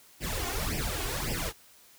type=noise with flanger; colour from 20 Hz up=pink; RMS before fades=-32 dBFS; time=0.2-1.53 s; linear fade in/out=50 ms; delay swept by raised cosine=0.37 to 2.77 ms; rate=1.8 Hz; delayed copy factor=+1; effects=white hiss -57 dBFS RMS until 1.98 s